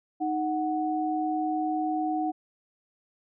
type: tone pair together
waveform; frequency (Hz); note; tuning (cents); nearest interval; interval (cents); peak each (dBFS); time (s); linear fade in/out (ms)
sine; 311.1 / 740.4; D#4 / F#5; 0 / +1; octave + minor third; 1501; -28; 0.2-2.32; 20
effects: none